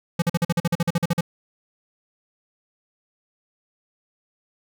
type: tone bursts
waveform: square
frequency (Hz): 170.6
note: F3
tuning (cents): -40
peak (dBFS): -18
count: 14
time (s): 0.19-1.209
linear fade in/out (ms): 5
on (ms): 31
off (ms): 45
effects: none